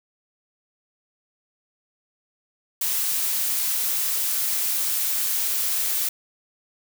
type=noise; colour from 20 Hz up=blue; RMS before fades=-24 dBFS; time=2.81-6.09 s; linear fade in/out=5 ms; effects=none